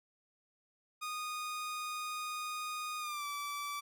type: tone with pitch glide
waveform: sawtooth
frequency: 1234 to 1158 Hz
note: D#6 to D6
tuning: -15 to -25 cents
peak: -34 dBFS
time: 1.01-3.81 s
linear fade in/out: 20 ms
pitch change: -110 cents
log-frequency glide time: 2.99-3.26 s
effects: none